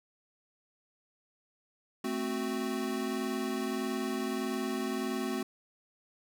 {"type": "chord", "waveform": "square", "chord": "F# diminished", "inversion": "first", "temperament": "equal", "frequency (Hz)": [220, 261.6, 370], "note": ["A3", "C4", "F#4"], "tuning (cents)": [0, 0, 0], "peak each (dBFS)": [-37, -36, -37], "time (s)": [2.04, 5.43], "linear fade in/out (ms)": 5, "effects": []}